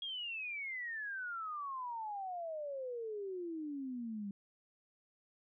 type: exponential sweep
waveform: sine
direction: down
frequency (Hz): 3304 to 195.9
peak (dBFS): -39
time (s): 0.02-4.31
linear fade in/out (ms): 2
effects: none